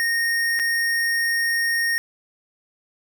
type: tone with dropouts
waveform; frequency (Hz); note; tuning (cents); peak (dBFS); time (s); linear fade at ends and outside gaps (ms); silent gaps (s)
square; 1852; A#6; -12; -20; 0-1.98; 0; 0.591-0.597
effects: none